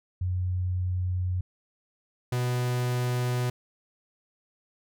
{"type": "tone pair in turn", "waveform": ["sine", "45% pulse"], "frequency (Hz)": [91, 123.85], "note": ["F#2", "B2"], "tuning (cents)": [-28, 5], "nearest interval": "perfect fourth", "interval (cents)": 533, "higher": "second", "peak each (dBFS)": -25, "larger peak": "neither", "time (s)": [[0.21, 1.41], [2.32, 3.5]], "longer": "first", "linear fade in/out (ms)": 5, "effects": []}